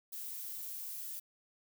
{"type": "noise", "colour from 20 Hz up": "violet", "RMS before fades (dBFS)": -43, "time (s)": [0.12, 1.2], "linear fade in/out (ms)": 10, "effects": []}